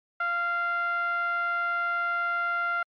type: tone with low-pass filter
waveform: 10% pulse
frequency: 693 Hz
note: F5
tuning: 14 cents flat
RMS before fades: -28 dBFS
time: 0.2-2.83 s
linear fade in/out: 5 ms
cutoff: 1500 Hz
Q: 4.6
effects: AAC 64 kbps